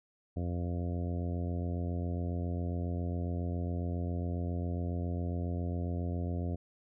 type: harmonic tone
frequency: 87.31 Hz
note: F2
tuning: in tune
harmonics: 1 / 2 / 3 / 4 / 5 / 6 / 7 / 8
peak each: -33 / -39 / -41 / -46 / -48 / -49 / -49 / -50 dBFS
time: 0.36-6.56 s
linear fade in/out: 10 ms
effects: none